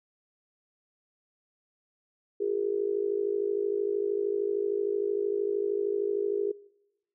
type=tone with amplitude modulation; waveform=sine; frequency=406 Hz; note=G#4; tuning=39 cents flat; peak=-22 dBFS; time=2.4-6.52 s; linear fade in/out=10 ms; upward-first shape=sine; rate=53.1 Hz; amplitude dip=90%; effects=noise-tail reverb RT60 0.9 s tail -22 dB re dry